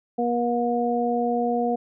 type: harmonic tone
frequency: 239.3 Hz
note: A#3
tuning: 46 cents sharp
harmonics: 1 / 2 / 3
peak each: -25 / -25 / -25 dBFS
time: 0.18-1.76 s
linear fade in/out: 10 ms
effects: none